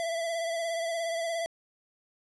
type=tone with vibrato; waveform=square; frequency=667 Hz; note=E5; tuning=20 cents sharp; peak=-30 dBFS; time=0-1.46 s; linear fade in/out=0 ms; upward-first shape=sine; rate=17 Hz; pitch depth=33 cents each way; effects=resampled to 24000 Hz + 12-bit